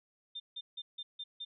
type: tone bursts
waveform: sine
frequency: 3600 Hz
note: A7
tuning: 39 cents sharp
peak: -39 dBFS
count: 6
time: 0.35-1.45 s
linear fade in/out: 10 ms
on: 50 ms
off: 160 ms
effects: none